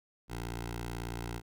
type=tone with notch filter; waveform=10% pulse; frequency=58.27 Hz; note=A#1; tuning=in tune; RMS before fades=-39 dBFS; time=0.28-1.42 s; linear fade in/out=50 ms; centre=220 Hz; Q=1.7; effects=none